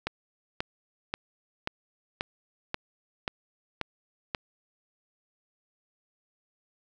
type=click train; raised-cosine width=0.3 ms; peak=-13 dBFS; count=9; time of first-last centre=0.07-4.348 s; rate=1.87 Hz; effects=none